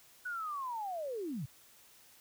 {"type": "linear sweep", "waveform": "sine", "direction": "down", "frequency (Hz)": [1496, 110.6], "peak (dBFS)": -36, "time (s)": [0.25, 1.46], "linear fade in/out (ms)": 10, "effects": ["white hiss -61 dBFS RMS until 2.2 s"]}